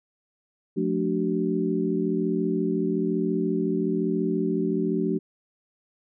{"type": "tone cluster", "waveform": "sine", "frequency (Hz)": [178.1, 219.2, 293.5, 379.1], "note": ["F3", "A3", "D4", "F#4"], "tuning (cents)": [34, -6, -1, 42], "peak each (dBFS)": [-28, -28, -28, -27], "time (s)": [0.76, 5.19], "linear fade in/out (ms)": 20, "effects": []}